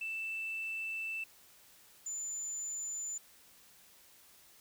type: tone pair in turn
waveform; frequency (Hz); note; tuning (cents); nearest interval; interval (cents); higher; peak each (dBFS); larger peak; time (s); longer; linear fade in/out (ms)
sine; 2653 / 7046; E7 / A8; +10 / +1; octave + perfect fourth; 1691; second; -35 / -36; first; 0.01-1.24 / 2.06-3.18; first; 5
effects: tanh soft clip ceiling -32 dBFS + white hiss -61 dBFS RMS until 4.6 s